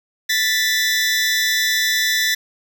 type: tone pair together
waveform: 20% pulse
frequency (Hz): 1760 / 1975.5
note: A6 / B6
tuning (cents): 0 / 0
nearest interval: major second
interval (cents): 200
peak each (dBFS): -14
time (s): 0.29-2.35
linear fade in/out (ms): 10
effects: none